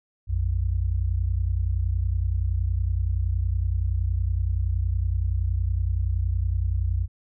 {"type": "tone pair together", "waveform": "sine", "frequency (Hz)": [58.61, 89.3], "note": ["A#1", "F2"], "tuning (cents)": [10, 39], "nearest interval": "perfect fifth", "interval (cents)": 729, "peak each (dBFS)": -24, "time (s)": [0.27, 7.08], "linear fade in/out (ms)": 50, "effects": []}